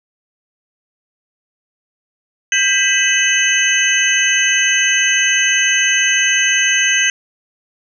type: tone cluster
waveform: sine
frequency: 1590 / 1979 / 2584 / 2982 / 6290 Hz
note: G6 / B6 / E7 / F#7 / G8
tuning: +24 / +3 / -35 / +13 / +5 cents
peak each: -18 dBFS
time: 2.52-7.1 s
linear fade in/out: 2 ms
effects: none